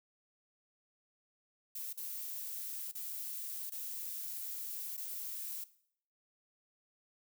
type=noise with dropouts; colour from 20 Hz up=violet; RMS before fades=-42 dBFS; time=1.75-5.64 s; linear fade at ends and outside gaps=5 ms; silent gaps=1.929-1.974 / 2.915-2.951 / 3.698-3.719 / 4.968-4.976 s; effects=noise-tail reverb RT60 0.6 s tail -17 dB re dry